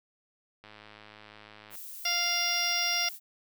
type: click train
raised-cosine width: 0.3 ms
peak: -33 dBFS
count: 119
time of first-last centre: 0.64-1.753 s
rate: 106 Hz
type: noise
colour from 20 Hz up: violet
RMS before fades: -43 dBFS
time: 1.7-3.2 s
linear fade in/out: 50 ms
type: harmonic tone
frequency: 698.5 Hz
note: F5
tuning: in tune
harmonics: 1 / 2 / 3 / 4 / 5 / 6 / 7 / 8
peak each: -38 / -38 / -33 / -34 / -36 / -41 / -35 / -30 dBFS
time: 2.05-3.09 s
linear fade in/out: 5 ms
effects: none